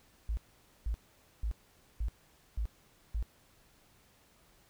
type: tone bursts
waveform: sine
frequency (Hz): 54.8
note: A1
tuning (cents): -6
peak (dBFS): -30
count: 6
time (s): 0.29-3.226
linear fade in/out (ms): 0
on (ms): 81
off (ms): 490
effects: pink hiss -65 dBFS RMS until 4.69 s